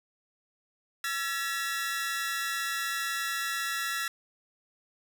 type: tone cluster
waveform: sawtooth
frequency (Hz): 1346 / 1697 / 1925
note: E6 / G#6 / B6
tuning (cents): +36 / +37 / -45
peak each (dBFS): -31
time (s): 1.04-4.08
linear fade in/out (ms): 2
effects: none